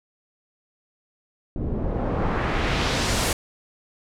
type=noise with low-pass filter sweep; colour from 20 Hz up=pink; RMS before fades=-24 dBFS; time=1.56-3.33 s; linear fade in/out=2 ms; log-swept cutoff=260 to 12000 Hz; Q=0.93; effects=none